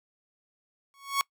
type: tone with exponential growth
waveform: sawtooth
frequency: 1108.7 Hz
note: C#6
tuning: in tune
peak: -17 dBFS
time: 0.94-1.21 s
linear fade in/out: 0 ms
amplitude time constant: 57 ms
effects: noise-tail reverb RT60 0.1 s tail -24 dB re dry